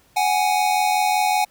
square tone pair together, 745.3 / 830.6 Hz, F#5 / G#5, +12 / 0 cents, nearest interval major second, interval 188 cents, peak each -21 / -20 dBFS, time 0.16-1.45 s, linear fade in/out 10 ms, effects pink hiss -57 dBFS RMS until 1.5 s

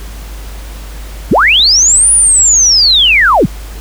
sine linear two-way sweep, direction up then down, 100 to 9810 to 100 Hz, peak -4 dBFS, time 1.31-3.46 s, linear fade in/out 5 ms, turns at 2.12 s, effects added 51 Hz sine -23 dBFS peak until 3.8 s + pink hiss -33 dBFS RMS until 3.8 s

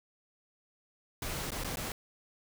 pink noise with dropouts, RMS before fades -37 dBFS, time 1.22-1.92 s, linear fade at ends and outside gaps 2 ms, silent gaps 1.506-1.518 / 1.637-1.645 / 1.758-1.77 s, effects none

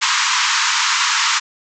pink band-pass noise, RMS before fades -17 dBFS, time 0.01-1.4 s, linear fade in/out 20 ms, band 920 to 7400 Hz, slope 96 dB/octave, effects none

